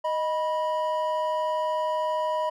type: tone pair together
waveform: triangle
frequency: 622 / 978.8 Hz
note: D#5 / B5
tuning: -1 / -16 cents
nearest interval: minor sixth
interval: 785 cents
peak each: -25 dBFS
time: 0.04-2.5 s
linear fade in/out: 10 ms
effects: none